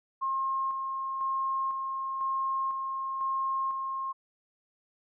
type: tone with tremolo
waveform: sine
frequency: 1070 Hz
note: C6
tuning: 38 cents sharp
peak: -27 dBFS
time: 0.21-4.13 s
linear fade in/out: 20 ms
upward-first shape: square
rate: 1 Hz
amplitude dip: 35%
effects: none